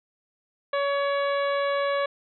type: harmonic tone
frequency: 563 Hz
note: C#5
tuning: 27 cents sharp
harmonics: 1 / 2 / 3 / 4 / 5 / 6 / 7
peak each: -24 / -29 / -33 / -37 / -43 / -41 / -43 dBFS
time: 0.73-2.06 s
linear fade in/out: 5 ms
effects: none